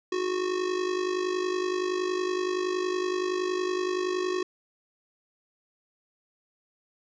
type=tone with amplitude modulation; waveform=square; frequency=366.7 Hz; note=F#4; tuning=15 cents flat; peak=-24 dBFS; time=0.12-4.43 s; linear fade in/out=5 ms; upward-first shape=sine; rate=50.7 Hz; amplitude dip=65%; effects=resampled to 16000 Hz + 11-bit